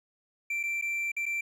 triangle tone with dropouts, 2349 Hz, D7, in tune, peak -27 dBFS, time 0.5-1.41 s, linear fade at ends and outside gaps 5 ms, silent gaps 0.631-0.635 / 0.814-0.822 / 1.118-1.165 / 1.257-1.262 s, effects none

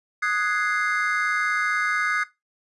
triangle chord, Ab dominant seventh, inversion second, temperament equal, 1244.5 / 1480 / 1661.2 / 2093 Hz, Eb6 / Gb6 / Ab6 / C7, 0 / 0 / 0 / 0 cents, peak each -25 dBFS, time 0.22-2.24 s, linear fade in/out 10 ms, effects noise-tail reverb RT60 0.2 s tail -17 dB re dry + resampled to 24000 Hz

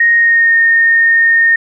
sine tone with pitch glide, 1864.7 to 1836.9 Hz, A#6 to A#6, 0 to -26 cents, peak -6 dBFS, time 0-1.56 s, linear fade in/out 5 ms, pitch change -26 cents, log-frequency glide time 0.16-0.56 s, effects none

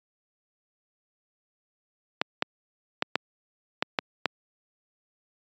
clicks, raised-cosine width 0.3 ms, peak -6 dBFS, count 7, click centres 2.215 / 2.424 / 3.024 / 3.156 / 3.825 / 3.988 / 4.257 s, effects high-pass 200 Hz 12 dB/octave + resampled to 16000 Hz

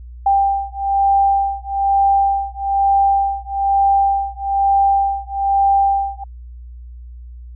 sine beating tone pair, 790 / 791.1 Hz, G5 / G5, +13 / +16 cents, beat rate 1.1 Hz, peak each -16 / -16 dBFS, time 0.26-6.24 s, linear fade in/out 5 ms, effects added 60 Hz sine -32 dBFS peak until 7.55 s

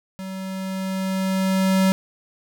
square tone with level ramp, 190 Hz, F#3, 46 cents sharp, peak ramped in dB -31 to -15 dBFS, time 0.19-1.92 s, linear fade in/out 0 ms, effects none

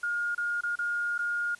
sine tone with dropouts, 1422 Hz, F6, 31 cents sharp, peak -27 dBFS, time 0.03-1.55 s, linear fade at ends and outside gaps 5 ms, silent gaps 0.349-0.378 / 0.609-0.634 / 0.756-0.788 / 1.18-1.189 s, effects white hiss -55 dBFS RMS until 1.59 s + resampled to 24000 Hz

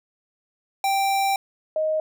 square / sine tone pair in turn, 784 / 624.9 Hz, G5 / D#5, 0 / +7 cents, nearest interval major third, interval 393 cents, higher first, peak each -20 / -20 dBFS, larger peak neither, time 0.84-1.36 / 1.76-2 s, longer first, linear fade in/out 2 ms, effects none

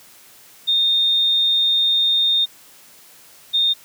sine tone pair in turn, 3660 / 3660 Hz, A#7 / A#7, -32 / -32 cents, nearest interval unison, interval 0 cents, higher neither, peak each -14 dBFS, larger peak neither, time 0.67-2.46 / 3.53-3.74 s, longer first, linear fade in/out 20 ms, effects white hiss -47 dBFS RMS until 3.84 s + high-pass 80 Hz 12 dB/octave

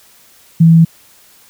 sine tone, 164.5 Hz, E3, 3 cents flat, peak -3 dBFS, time 0.6-0.85 s, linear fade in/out 10 ms, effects white hiss -46 dBFS RMS until 1.49 s

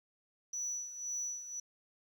sine tone with tremolo, 5920 Hz, F#8, in tune, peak -32 dBFS, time 0.53-1.6 s, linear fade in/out 5 ms, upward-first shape sine, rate 1.9 Hz, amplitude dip 75%, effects tanh soft clip ceiling -34 dBFS + 11-bit

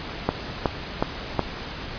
click train, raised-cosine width 1 ms, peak -5 dBFS, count 4, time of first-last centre 0.29-1.393 s, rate 2.72 Hz, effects pink hiss -34 dBFS RMS until 1.98 s + resampled to 11025 Hz

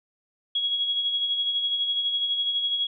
sine tone with tremolo, 3322 Hz, G#7, in tune, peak -21 dBFS, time 0.55-2.87 s, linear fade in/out 5 ms, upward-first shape sine, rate 12 Hz, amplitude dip 45%, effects none

